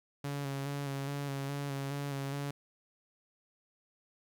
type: tone with vibrato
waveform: sawtooth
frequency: 140 Hz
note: C#3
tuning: 18 cents sharp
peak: -31 dBFS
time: 0.24-2.51 s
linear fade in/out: 5 ms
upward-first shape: square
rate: 2.4 Hz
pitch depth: 25 cents each way
effects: 12-bit